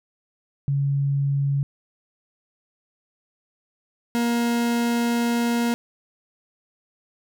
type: tone pair in turn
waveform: sine / 40% pulse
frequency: 140 / 236 Hz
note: C#3 / A#3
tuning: +18 / +22 cents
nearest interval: major sixth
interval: 904 cents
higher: second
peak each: -19 dBFS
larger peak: neither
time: 0.68-1.63 / 4.15-5.74 s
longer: second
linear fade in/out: 0 ms
effects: none